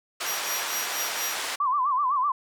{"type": "band-pass noise", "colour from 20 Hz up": "pink", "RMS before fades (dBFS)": -31, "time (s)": [0.2, 1.56], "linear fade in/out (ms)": 10, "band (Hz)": [830, 8800], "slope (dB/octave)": 12}
{"type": "tone with tremolo", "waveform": "20% pulse", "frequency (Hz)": 5730, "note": "F8", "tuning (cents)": 44, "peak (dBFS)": -22, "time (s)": [0.24, 1.38], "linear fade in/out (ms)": 50, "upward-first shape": "triangle", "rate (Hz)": 4.2, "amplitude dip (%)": 95}
{"type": "tone with vibrato", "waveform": "sine", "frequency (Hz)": 1088, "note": "C#6", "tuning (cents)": -33, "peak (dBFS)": -21, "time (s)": [1.6, 2.32], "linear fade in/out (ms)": 5, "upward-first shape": "sine", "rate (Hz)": 7.9, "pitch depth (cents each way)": 150}
{"effects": []}